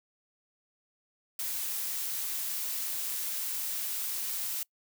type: noise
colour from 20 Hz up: blue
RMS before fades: -34 dBFS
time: 1.39-4.63 s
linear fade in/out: 2 ms
effects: noise-tail reverb RT60 0.1 s tail -24 dB re dry